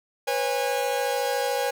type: tone cluster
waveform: 45% pulse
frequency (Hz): 491.3 / 545 / 819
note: B4 / C#5 / G#5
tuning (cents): -9 / -29 / -24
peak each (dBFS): -28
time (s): 0.27-1.71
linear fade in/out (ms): 10
effects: none